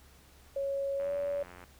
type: tone with pitch glide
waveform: sine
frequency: 553 to 569.5 Hz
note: C#5 to C#5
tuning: -4 to +47 cents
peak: -30 dBFS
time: 0.56-1.43 s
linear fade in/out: 5 ms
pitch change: +51 cents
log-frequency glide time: 0.97-1.12 s
type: click train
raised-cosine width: 0.5 ms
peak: -34 dBFS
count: 58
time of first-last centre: 1-1.639 s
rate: 89.2 Hz
effects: added 69 Hz sine -59 dBFS peak until 1.79 s + pink hiss -60 dBFS RMS until 1.79 s